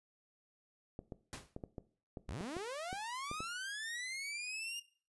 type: clicks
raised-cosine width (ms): 2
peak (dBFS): -30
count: 11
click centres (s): 0.991 / 1.122 / 1.564 / 1.638 / 1.782 / 2.172 / 2.409 / 2.567 / 2.929 / 3.314 / 3.405
type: noise with exponential decay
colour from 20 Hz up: pink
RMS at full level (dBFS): -42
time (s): 1.33-1.55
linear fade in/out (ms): 0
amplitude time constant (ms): 46
type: linear sweep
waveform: sawtooth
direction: up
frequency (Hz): 35.92 to 2850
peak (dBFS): -37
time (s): 2.28-4.8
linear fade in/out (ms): 10
effects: noise-tail reverb RT60 0.4 s tail -17 dB re dry + resampled to 24000 Hz